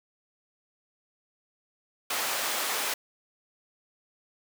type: high-pass noise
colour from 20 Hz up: pink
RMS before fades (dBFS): -30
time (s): 2.1-2.94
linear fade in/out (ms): 5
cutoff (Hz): 690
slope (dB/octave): 12
effects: none